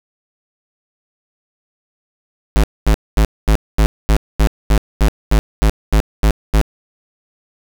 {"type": "tone bursts", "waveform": "square", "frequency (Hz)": 53.3, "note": "G#1", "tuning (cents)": 46, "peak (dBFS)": -9, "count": 14, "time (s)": [2.56, 6.614], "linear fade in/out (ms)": 0, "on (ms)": 76, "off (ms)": 230, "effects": []}